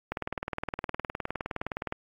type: click train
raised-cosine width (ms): 0.5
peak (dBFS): -16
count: 36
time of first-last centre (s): 0.12-1.924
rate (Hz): 19.4
effects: AAC 48 kbps